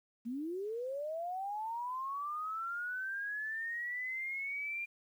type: linear sweep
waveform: sine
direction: up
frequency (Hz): 222.6 to 2400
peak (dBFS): -36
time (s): 0.25-4.86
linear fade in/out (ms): 20
effects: 11-bit